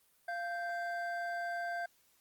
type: tone pair together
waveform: triangle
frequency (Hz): 693.6 / 1568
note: F5 / G6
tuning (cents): -12 / 0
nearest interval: octave + major second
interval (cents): 1412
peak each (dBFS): -35 / -38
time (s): 0.28-1.86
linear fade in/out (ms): 5
effects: white hiss -70 dBFS RMS until 2.2 s + Opus 24 kbps